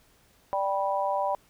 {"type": "chord", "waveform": "sine", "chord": "G major", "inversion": "second", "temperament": "just", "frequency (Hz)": [588, 784, 980], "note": ["D5", "G5", "B5"], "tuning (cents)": [2, 0, -14], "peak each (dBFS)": -29, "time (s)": [0.53, 1.35], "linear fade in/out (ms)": 0, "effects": ["pink hiss -62 dBFS RMS until 1.49 s"]}